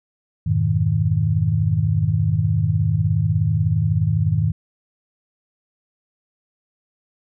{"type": "chord", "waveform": "sine", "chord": "F half-diminished seventh", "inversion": "none", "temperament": "equal", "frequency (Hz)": [87.31, 103.83, 123.47, 155.56], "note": ["F2", "Ab2", "Cb3", "Eb3"], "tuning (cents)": [0, 0, 0, 0], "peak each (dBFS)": [-25, -19, -25, -20], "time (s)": [0.46, 4.52], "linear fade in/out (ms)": 10, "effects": []}